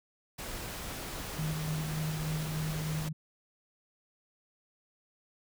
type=noise; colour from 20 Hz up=pink; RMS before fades=-40 dBFS; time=0.38-3.09 s; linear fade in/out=10 ms
type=tone with tremolo; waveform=sine; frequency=155.56 Hz; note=D#3; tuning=in tune; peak=-31 dBFS; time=1.38-3.13 s; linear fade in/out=10 ms; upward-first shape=square; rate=3.4 Hz; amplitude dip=25%
effects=none